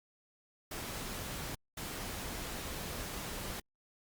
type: noise bursts at uneven times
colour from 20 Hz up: pink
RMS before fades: -41 dBFS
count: 2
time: 0.71-1.55 / 1.77-3.6 s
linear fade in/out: 5 ms
effects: Opus 48 kbps

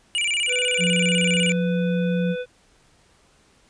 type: tone with vibrato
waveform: square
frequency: 2600 Hz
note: E7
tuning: 24 cents flat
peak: -21 dBFS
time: 0.15-1.52 s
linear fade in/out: 0 ms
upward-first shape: square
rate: 16 Hz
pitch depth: 180 cents each way
type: harmonic tone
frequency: 497.9 Hz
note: B4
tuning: 14 cents sharp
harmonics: 1 / 3 / 5 / 7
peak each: -26 / -36 / -40 / -43 dBFS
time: 0.47-2.46 s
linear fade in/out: 50 ms
type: tone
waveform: sine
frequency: 177.3 Hz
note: F3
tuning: 26 cents sharp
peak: -20 dBFS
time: 0.78-2.36 s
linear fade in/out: 50 ms
effects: pink hiss -58 dBFS RMS until 3.69 s + resampled to 22050 Hz

